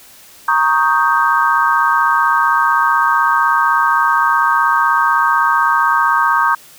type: chord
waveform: sine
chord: Eb dominant seventh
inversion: second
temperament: equal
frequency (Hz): 932.3 / 1108.7 / 1244.5 / 1568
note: Bb5 / Db6 / Eb6 / G6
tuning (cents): 0 / 0 / 0 / 0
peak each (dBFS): -16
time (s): 0.48-6.55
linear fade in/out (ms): 5
effects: white hiss -42 dBFS RMS until 6.78 s